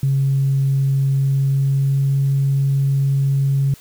sine tone with pitch glide, 136.6 to 137.71 Hz, C#3 to C#3, -25 to -11 cents, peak -13 dBFS, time 0.03-3.74 s, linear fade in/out 2 ms, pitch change +14 cents, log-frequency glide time 1.2-2.12 s, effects tanh soft clip ceiling -9 dBFS + white hiss -46 dBFS RMS until 3.8 s

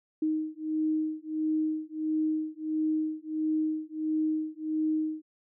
sine beating tone pair, 311.1 / 312.6 Hz, D#4 / D#4, 0 / +8 cents, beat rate 1.5 Hz, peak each -30 dBFS, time 0.22-5.22 s, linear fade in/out 5 ms, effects none

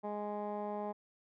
15% pulse tone with low-pass filter, 207.8 Hz, G#3, 1 cent sharp, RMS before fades -39 dBFS, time 0.03-0.93 s, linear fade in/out 20 ms, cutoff 910 Hz, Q 2.2, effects none

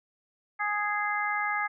harmonic tone, 415.3 Hz, G#4, in tune, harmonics 2 / 3 / 4 / 5, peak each -32 / -32 / -32 / -32 dBFS, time 0.59-1.68 s, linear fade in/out 20 ms, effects none

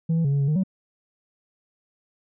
sine tone with pitch steps, 163.5 / 165.3 / 139.3 / 141.3 / 139 / 152.6 / 189.2 Hz, E3 / E3 / C#3 / C#3 / C#3 / D#3 / F#3, -14 / +5 / +9 / +34 / +5 / -33 / +39 cents, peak -16 dBFS, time 0.09-0.636 s, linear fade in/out 10 ms, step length 78 ms, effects tanh soft clip ceiling -18 dBFS

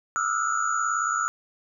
sine tone cluster, 1196 / 1273 / 1331 / 1430 / 6750 Hz, D6 / D#6 / E6 / F6 / G#8, +31 / +39 / +16 / +41 / +27 cents, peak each -34 / -34 / -25 / -29 / -33 dBFS, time 0.16-1.28 s, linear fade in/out 0 ms, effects none

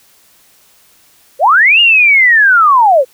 sine linear two-way sweep, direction up then down, 482.8 to 2867 to 482.8 Hz, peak -4 dBFS, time 1.39-3.05 s, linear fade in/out 50 ms, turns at 1.8 s, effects white hiss -48 dBFS RMS until 3.13 s

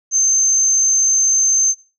sine tone, 6272 Hz, G8, in tune, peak -11 dBFS, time 0.11-1.75 s, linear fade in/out 50 ms, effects noise-tail reverb RT60 0.3 s tail -17 dB re dry

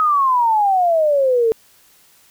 sine exponential sweep, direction down, 1278 to 440 Hz, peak -12 dBFS, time 0-1.52 s, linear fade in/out 0 ms, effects white hiss -52 dBFS RMS until 2.3 s

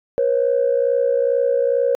sine tone pair together, 481.7 / 544 Hz, B4 / C#5, -43 / -33 cents, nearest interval major second, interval 210 cents, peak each -17 dBFS, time 0.18-1.95 s, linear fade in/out 0 ms, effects tanh soft clip ceiling -8 dBFS

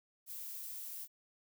violet noise, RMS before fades -45 dBFS, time 0.26-1.08 s, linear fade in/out 50 ms, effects none

